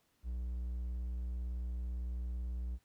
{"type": "tone with vibrato", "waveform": "triangle", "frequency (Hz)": 60.7, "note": "B1", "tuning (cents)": -29, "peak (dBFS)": -34, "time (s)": [0.23, 2.79], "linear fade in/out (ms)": 50, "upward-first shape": "square", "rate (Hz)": 18, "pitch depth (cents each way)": 18, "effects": ["pink hiss -75 dBFS RMS until 2.84 s"]}